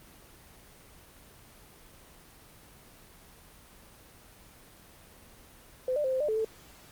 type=tone with pitch steps; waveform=sine; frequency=511 / 594 / 523 / 520 / 598 / 435.9 / 442.2 Hz; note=C5 / D5 / C5 / C5 / D5 / A4 / A4; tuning=-41 / +20 / -1 / -11 / +31 / -16 / +9 cents; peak=-26 dBFS; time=5.88-6.447 s; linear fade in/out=2 ms; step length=81 ms; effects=pink hiss -54 dBFS RMS until 6.91 s + Opus 24 kbps